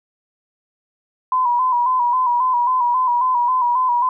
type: tone with vibrato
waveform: sine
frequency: 991 Hz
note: B5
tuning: 6 cents sharp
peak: -14 dBFS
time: 1.32-4.09 s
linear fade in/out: 2 ms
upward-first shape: square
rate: 3.7 Hz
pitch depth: 50 cents each way
effects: none